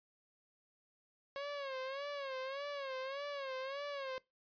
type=tone with vibrato; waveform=sawtooth; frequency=548 Hz; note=C#5; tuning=20 cents flat; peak=-36 dBFS; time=1.36-4.18 s; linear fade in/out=0 ms; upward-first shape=sine; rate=1.7 Hz; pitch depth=94 cents each way; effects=noise-tail reverb RT60 0.2 s tail -21 dB re dry + resampled to 11025 Hz